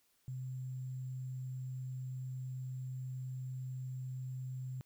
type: tone with sample-and-hold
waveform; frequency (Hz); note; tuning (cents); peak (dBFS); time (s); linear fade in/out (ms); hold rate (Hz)
sine; 129.2; C3; -21; -39; 0.28-4.81; 0; 7350
effects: white hiss -74 dBFS RMS until 4.85 s